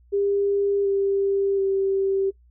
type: tone with pitch steps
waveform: sine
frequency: 400.8 / 394.8 / 388.9 Hz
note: G4 / G4 / G4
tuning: +38 / +12 / -14 cents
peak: -19 dBFS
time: 0.12-2.31 s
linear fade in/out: 20 ms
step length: 730 ms
effects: noise-tail reverb RT60 0.1 s tail -19 dB re dry + added 60 Hz sine -52 dBFS peak until 2.5 s